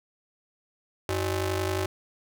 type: ring-modulated tone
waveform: sawtooth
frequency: 234.7 Hz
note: A#3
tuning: 12 cents sharp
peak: -19 dBFS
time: 1.09-1.86 s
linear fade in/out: 2 ms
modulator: 143 Hz
effects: none